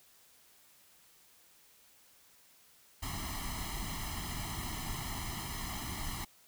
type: noise with comb filter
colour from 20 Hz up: pink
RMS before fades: -39 dBFS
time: 3.02-6.25 s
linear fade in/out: 10 ms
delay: 0.98 ms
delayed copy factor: +0.95
effects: white hiss -63 dBFS RMS until 6.47 s